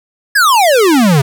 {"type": "exponential sweep", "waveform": "square", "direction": "down", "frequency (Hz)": [1728, 129], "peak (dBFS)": -7, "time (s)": [0.35, 1.22], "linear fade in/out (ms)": 10, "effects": []}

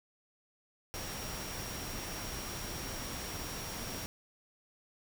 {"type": "tone in noise", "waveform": "sine", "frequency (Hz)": 5610, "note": "F8", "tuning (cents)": 7, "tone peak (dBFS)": -47, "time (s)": [0.94, 4.06], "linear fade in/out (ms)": 0, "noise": "pink", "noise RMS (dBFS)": -41, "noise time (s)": [0.94, 4.06], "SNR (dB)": -9, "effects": []}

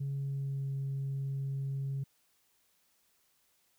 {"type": "tone with pitch glide", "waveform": "sine", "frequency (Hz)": [138.59, 136.84], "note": ["C#3", "C#3"], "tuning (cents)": [0, -22], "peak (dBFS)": -31, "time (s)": [0, 2.04], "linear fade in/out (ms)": 10, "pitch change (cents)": -22, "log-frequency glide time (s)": [0.15, 0.71], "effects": ["tanh soft clip ceiling -30 dBFS", "white hiss -72 dBFS RMS until 3.78 s"]}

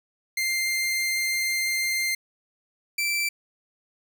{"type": "tone pair in turn", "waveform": "sawtooth", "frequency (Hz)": [2098, 2337], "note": ["C7", "D7"], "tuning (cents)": [4, -9], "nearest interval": "major second", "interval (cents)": 187, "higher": "second", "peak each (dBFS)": -20, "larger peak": "neither", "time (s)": [[0.37, 2.15], [2.98, 3.29]], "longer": "first", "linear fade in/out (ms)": 5, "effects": []}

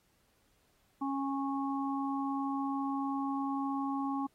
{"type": "harmonic tone", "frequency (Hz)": 274.6, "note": "C#4", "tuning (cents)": -16, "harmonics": [1, 3, 4], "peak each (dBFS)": [-33, -38, -39], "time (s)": [1.01, 4.27], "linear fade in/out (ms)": 10, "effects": ["pink hiss -72 dBFS RMS until 4.34 s", "AAC 48 kbps"]}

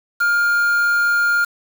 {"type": "tone with quantisation", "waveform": "triangle", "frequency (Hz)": 1409, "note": "F6", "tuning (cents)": 15, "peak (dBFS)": -12, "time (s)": [0.2, 1.45], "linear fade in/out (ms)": 10, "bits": 5, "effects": []}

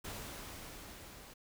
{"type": "noise with level ramp", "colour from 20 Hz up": "pink", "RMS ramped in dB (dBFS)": [-44, -54], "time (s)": [0.04, 1.34], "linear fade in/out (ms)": 10, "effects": []}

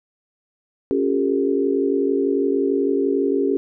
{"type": "tone cluster", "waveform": "sine", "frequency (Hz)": [276.4, 354, 400.4, 451.8], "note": ["C#4", "F4", "G4", "A4"], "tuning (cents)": [-5, 23, 37, 46], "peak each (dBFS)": [-21, -26, -20, -26], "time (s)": [0.91, 3.57], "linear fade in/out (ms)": 0, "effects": []}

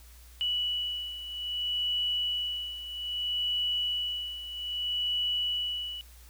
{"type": "beating tone pair", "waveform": "sine", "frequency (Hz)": [2948, 2948.62], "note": ["F#7", "F#7"], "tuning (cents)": [-7, -7], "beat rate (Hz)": 0.62, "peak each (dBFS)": [-35, -30], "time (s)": [0.41, 6.01], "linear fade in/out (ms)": 0, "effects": ["added 60 Hz sine -50 dBFS peak until 6.29 s", "white hiss -57 dBFS RMS until 6.29 s"]}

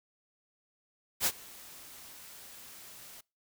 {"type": "noise with ADSR envelope", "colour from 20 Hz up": "white", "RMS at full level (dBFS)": -26, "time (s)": [1.2, 3.21], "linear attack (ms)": 62, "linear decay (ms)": 50, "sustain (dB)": -24, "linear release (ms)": 8, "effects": ["noise-tail reverb RT60 0.3 s tail -26 dB re dry"]}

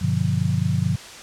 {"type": "chord", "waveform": "sine", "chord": "G dominant seventh", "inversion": "none", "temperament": "just", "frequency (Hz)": [98, 122.5, 147, 176.4], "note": ["G2", "B2", "D3", "F3"], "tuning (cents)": [0, -14, 2, 18], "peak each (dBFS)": -24, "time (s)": [0.01, 0.96], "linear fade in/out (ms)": 10, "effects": ["white hiss -39 dBFS RMS until 1.22 s", "low-pass 7000 Hz 12 dB/octave"]}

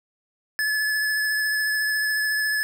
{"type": "tone with vibrato", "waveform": "square", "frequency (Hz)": 1720, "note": "A6", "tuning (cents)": -40, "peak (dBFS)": -22, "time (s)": [0.59, 2.63], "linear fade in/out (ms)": 0, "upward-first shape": "triangle", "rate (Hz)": 14, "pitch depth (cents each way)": 17, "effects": []}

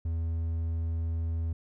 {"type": "tone with hard clipping", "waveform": "triangle", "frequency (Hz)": 82.41, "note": "E2", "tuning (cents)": 0, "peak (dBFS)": -29, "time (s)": [0.05, 1.53], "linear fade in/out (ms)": 5, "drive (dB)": 6, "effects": []}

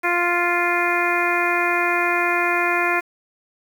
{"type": "harmonic tone", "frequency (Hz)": 349.2, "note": "F4", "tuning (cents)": 0, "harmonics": [1, 2, 3, 4, 5, 6, 7], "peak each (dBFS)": [-25, -25, -25, -25, -25, -25, -25], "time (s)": [0.03, 3.01], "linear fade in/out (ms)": 20, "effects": ["7-bit"]}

